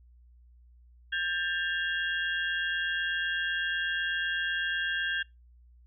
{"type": "tone cluster", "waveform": "sine", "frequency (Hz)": [1591, 1759, 2792, 3291], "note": ["G6", "A6", "F7", "G#7"], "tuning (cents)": [25, -1, -1, -16], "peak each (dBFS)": [-30, -35, -39, -36], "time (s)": [1.12, 5.23], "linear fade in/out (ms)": 10, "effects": ["noise-tail reverb RT60 0.2 s tail -24 dB re dry", "added 60 Hz sine -54 dBFS peak until 5.86 s"]}